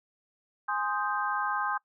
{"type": "chord", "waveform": "sine", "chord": "Ab major seventh", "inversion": "none", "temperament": "equal", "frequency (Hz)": [830.6, 1046.5, 1244.5, 1568], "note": ["Ab5", "C6", "Eb6", "G6"], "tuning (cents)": [0, 0, 0, 0], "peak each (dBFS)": -33, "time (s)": [0.68, 1.78], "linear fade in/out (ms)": 10, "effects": ["noise-tail reverb RT60 0.1 s tail -22 dB re dry"]}